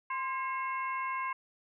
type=harmonic tone with a mistuned harmonic; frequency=540 Hz; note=C#5; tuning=45 cents flat; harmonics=2 / 3 / 4 / 5; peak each=-33 / -43 / -39 / -47 dBFS; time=0.1-1.33 s; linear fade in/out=5 ms; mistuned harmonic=2; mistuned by=-55 cents; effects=none